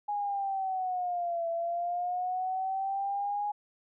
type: linear two-way sweep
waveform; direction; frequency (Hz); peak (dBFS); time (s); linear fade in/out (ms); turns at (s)
sine; down then up; 830.6 to 668 to 830.6; -29; 0.08-3.52; 10; 1.48
effects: none